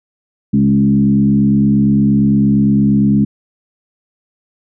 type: tone with frequency modulation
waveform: sine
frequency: 207.7 Hz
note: G#3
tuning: in tune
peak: -8 dBFS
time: 0.53-3.25 s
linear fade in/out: 10 ms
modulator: 68.7 Hz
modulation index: 0.93
effects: none